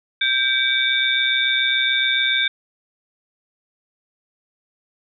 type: tone cluster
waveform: sine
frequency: 1574 / 2291 / 3532 / 3659 Hz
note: G6 / D7 / A7 / A#7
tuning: +7 / -44 / +6 / -33 cents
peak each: -22 dBFS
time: 0.21-2.48 s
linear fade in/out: 5 ms
effects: none